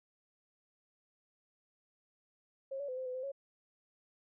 sine tone with pitch steps, 540 / 568 / 509 / 518 / 505 / 515 / 552 Hz, C#5 / C#5 / C5 / C5 / B4 / C5 / C#5, -45 / +42 / -48 / -17 / +39 / -28 / -7 cents, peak -37 dBFS, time 2.71-3.319 s, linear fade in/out 10 ms, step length 87 ms, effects none

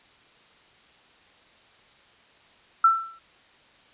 sine tone with exponential decay, 1337 Hz, E6, 24 cents sharp, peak -11 dBFS, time 2.84-3.19 s, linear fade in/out 5 ms, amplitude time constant 75 ms, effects white hiss -56 dBFS RMS until 3.93 s + resampled to 8000 Hz

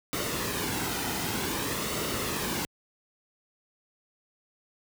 pink noise with flanger, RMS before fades -31 dBFS, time 0.13-2.65 s, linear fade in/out 0 ms, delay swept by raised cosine 1.2 to 1.8 ms, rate 0.53 Hz, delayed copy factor -0.5, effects high-pass 60 Hz 12 dB/octave

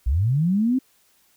sine linear sweep, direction up, 53.4 to 267.8 Hz, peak -17 dBFS, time 0.06-0.79 s, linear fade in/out 10 ms, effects white hiss -61 dBFS RMS until 1.36 s

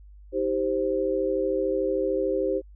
sine chord, C minor, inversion first, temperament equal with one note detuned, 318.6 / 392 / 523.3 Hz, Eb4 / G4 / C5, +41 / 0 / 0 cents, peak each -30 / -26 / -26 dBFS, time 0.32-2.62 s, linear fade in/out 50 ms, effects added 50 Hz sine -45 dBFS peak until 2.75 s

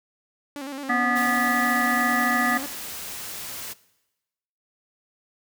sawtooth tone with vibrato, 277.2 Hz, C#4, in tune, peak -28 dBFS, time 0.56-2.66 s, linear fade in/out 0 ms, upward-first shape square, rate 9.2 Hz, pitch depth 66 cents each way
harmonic tone, 244.7 Hz, B3, 16 cents flat, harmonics 1 / 3 / 5 / 7 / 8, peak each -26 / -26 / -26 / -26 / -26 dBFS, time 0.89-2.58 s, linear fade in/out 10 ms
white noise, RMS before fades -35 dBFS, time 1.15-3.74 s, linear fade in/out 20 ms
effects noise-tail reverb RT60 1.0 s tail -20 dB re dry

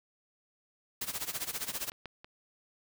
white noise with tremolo, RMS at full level -34 dBFS, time 1.01-1.9 s, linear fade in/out 5 ms, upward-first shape sine, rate 15 Hz, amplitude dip 85%
clicks, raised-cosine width 0.3 ms, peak -34 / -32 / -34 / -25 / -32 dBFS, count 5, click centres 1.719 / 1.88 / 1.919 / 2.057 / 2.245 s
effects none

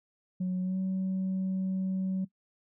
sine tone with pitch glide, 183.5 to 188.77 Hz, F#3 to F#3, -14 to +35 cents, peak -26 dBFS, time 0.4-2.25 s, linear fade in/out 10 ms, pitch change +49 cents, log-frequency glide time 0.62-0.78 s, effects noise-tail reverb RT60 0.1 s tail -19 dB re dry + tanh soft clip ceiling -26 dBFS

